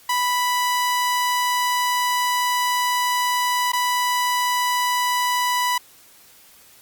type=tone with dropouts; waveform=sawtooth; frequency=987.8 Hz; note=B5; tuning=in tune; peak=-15 dBFS; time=0.09-5.78 s; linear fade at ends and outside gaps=5 ms; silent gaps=3.72-3.732 s; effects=white hiss -50 dBFS RMS until 6.81 s + Opus 48 kbps